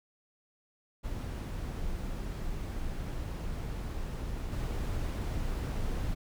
brown noise with level steps, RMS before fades -36 / -33 dBFS, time 1.03-6.15 s, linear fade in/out 20 ms, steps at 4.52 s, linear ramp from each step 5 ms, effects none

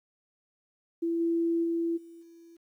sine tone with level steps, 334.9 Hz, E4, 27 cents sharp, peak -26 / -24 / -26 / -46 / -50 dBFS, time 1.02-2.57 s, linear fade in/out 10 ms, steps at 1.19 / 1.63 / 1.96 / 2.21 s, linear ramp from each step 20 ms, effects 11-bit

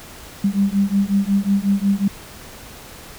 sine beating tone pair, 196 / 201.5 Hz, G3 / G3, 0 / +48 cents, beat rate 5.5 Hz, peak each -18 dBFS, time 0.44-2.08 s, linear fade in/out 5 ms, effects pink hiss -39 dBFS RMS until 3.18 s

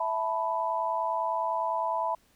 sine chord, E suspended fourth, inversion none, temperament just, 659.3 / 879 / 988.9 Hz, E5 / A5 / B5, 0 / -2 / +2 cents, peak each -32 / -32 / -29 dBFS, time 0-2.15 s, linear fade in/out 5 ms, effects pink hiss -65 dBFS RMS until 2.35 s

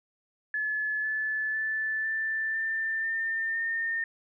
sine tone with pitch steps, 1718 / 1735 / 1752.1 / 1769.4 / 1786.8 / 1804.5 / 1822.3 Hz, A6 / A6 / A6 / A6 / A6 / A6 / A#6, -42 / -25 / -8 / +9 / +26 / +43 / -40 cents, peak -27 dBFS, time 0.54-4.04 s, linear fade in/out 2 ms, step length 500 ms, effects none

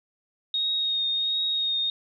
sine tone with vibrato, 3729 Hz, A#7, in tune, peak -23 dBFS, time 0.54-1.9 s, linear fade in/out 2 ms, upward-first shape triangle, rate 1.4 Hz, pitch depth 23 cents each way, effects none

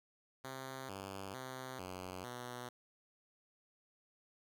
5% pulse tone with pitch steps, 132.1 / 97.2 / 129.8 / 92.1 / 123.1 Hz, C3 / G2 / C3 / F#2 / B2, +17 / -14 / -13 / -7 / -5 cents, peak -33 dBFS, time 0.44-2.69 s, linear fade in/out 5 ms, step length 450 ms, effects none

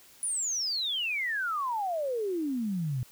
sine exponential sweep, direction down, 10010 to 119.8 Hz, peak -28 dBFS, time 0.23-3.03 s, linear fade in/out 0 ms, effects white hiss -56 dBFS RMS until 3.11 s

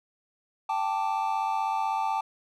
triangle chord, G suspended second, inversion none, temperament equal, 784 / 880 / 1174.7 Hz, G5 / A5 / D6, 0 / 0 / 0 cents, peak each -28 / -26 / -32 dBFS, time 0.69-2.21 s, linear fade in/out 5 ms, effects none

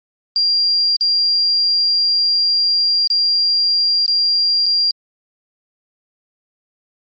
sine tone with dropouts, 4771 Hz, D8, 26 cents sharp, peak -12 dBFS, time 0.36-4.91 s, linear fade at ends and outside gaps 1 ms, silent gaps 0.964-1.009 / 3.074-3.102 / 4.062-4.079 / 4.659-4.663 s, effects MP3 32 kbps

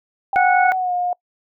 sine tone with pitch glide, 784 to 714.8 Hz, G5 to F5, 0 to +40 cents, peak -18 dBFS, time 0.33-1.13 s, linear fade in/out 2 ms, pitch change -160 cents, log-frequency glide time 0.59-0.93 s
harmonic tone, 734 Hz, F#5, 14 cents flat, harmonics 1 / 2 / 3, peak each -14 / -19 / -24 dBFS, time 0.36-0.72 s, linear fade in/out 0 ms
effects noise-tail reverb RT60 0.1 s tail -25 dB re dry

